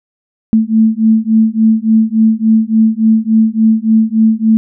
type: beating tone pair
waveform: sine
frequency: 219.4 / 222.9 Hz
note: A3 / A3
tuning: -5 / +23 cents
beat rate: 3.5 Hz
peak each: -10 dBFS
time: 0.53-4.57 s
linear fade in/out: 0 ms
effects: none